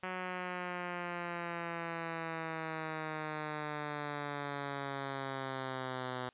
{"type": "linear sweep", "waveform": "5% pulse", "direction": "down", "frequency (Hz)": [185, 125.6], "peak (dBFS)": -26, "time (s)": [0.03, 6.29], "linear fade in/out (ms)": 2, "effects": ["white hiss -68 dBFS RMS until 6.33 s", "resampled to 8000 Hz"]}